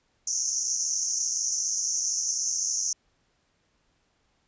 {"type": "band-pass noise", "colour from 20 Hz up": "white", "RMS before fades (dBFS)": -28, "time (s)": [0.27, 2.93], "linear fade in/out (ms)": 5, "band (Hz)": [5700, 6600], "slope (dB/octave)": 96, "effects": ["pink hiss -70 dBFS RMS until 4.47 s", "resampled to 16000 Hz"]}